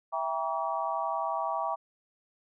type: chord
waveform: sine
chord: E diminished seventh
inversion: none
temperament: just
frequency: 659.3 / 791.1 / 949.3 / 1139.2 Hz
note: E5 / G5 / Bb5 / Db6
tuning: 0 / +16 / +31 / +47 cents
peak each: -34 dBFS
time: 0.12-1.76 s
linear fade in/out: 20 ms
effects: none